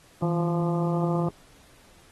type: harmonic tone with a mistuned harmonic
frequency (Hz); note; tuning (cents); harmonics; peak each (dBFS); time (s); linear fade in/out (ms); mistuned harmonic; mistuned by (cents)
172.9; F3; -17; 1 / 2 / 3 / 4 / 5 / 6 / 7; -24 / -30 / -34 / -36 / -38 / -40 / -41; 0.22-1.29; 5; 1; -90
effects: pink hiss -56 dBFS RMS until 2.11 s + AAC 32 kbps